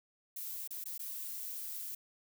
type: noise with dropouts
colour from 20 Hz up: violet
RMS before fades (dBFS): -42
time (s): 0.36-1.95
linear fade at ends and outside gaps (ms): 5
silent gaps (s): 0.676-0.706 / 0.841-0.856 / 0.98-0.993
effects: none